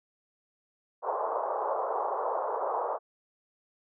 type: band-pass noise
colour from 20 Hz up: white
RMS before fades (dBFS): -31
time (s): 1.02-2.99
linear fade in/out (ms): 50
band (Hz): 430 to 1100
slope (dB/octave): 48
effects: none